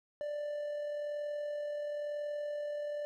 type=tone with amplitude modulation; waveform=triangle; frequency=589 Hz; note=D5; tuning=5 cents sharp; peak=-32 dBFS; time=0.21-3.05 s; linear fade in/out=0 ms; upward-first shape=sine; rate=41 Hz; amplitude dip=30%; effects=none